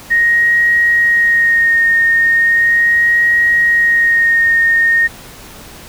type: tone with vibrato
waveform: sine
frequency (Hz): 1864.7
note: A#6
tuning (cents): 0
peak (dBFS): -8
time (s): 0.1-5.08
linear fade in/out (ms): 20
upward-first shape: sine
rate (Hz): 0.38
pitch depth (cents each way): 21
effects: pink hiss -35 dBFS RMS until 5.88 s